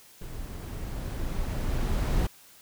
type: noise with level ramp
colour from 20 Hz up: brown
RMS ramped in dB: -39 to -24 dBFS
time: 0.21-2.27 s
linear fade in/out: 5 ms
effects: white hiss -54 dBFS RMS until 2.61 s